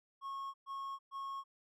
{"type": "tone bursts", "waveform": "triangle", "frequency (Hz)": 1093, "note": "C#6", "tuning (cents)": -25, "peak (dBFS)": -38, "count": 3, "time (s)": [0.21, 1.44], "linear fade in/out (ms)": 50, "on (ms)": 330, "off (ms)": 120, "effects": []}